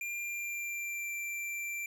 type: tone with pitch glide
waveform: square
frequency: 2392 to 2354 Hz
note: D7 to D7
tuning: +31 to +3 cents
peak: -36 dBFS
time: 0.01-1.86 s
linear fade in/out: 2 ms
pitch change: -28 cents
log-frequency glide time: 0.15-1.1 s
effects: none